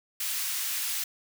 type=high-pass noise; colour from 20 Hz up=white; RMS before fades=-31 dBFS; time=0.2-1.04 s; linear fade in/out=5 ms; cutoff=1600 Hz; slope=12 dB/octave; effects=none